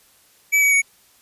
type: tone with pitch steps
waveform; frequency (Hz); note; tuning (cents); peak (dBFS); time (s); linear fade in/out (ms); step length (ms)
square; 2296 / 2267 / 2238; D7 / C#7 / C#7; -40 / +38 / +16; -14; 0.52-0.82; 20; 100
effects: white hiss -55 dBFS RMS until 1.21 s + resampled to 32000 Hz